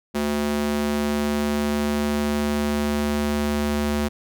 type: tone with high-pass filter sweep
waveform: square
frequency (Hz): 73.42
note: D2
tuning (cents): 0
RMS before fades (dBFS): -23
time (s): 0.14-4.09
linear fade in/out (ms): 20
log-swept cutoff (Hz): 240 to 150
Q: 1.5
effects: none